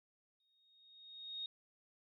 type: tone with exponential growth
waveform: sine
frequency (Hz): 3729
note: A#7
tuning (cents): 0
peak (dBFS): -39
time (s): 0.4-1.46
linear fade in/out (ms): 2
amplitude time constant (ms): 230
effects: none